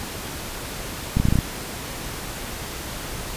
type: clicks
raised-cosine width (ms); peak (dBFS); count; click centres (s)
5; -6; 7; 1.17 / 1.2 / 1.254 / 1.286 / 1.325 / 1.356 / 1.388
effects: pink hiss -32 dBFS RMS until 3.36 s + resampled to 32000 Hz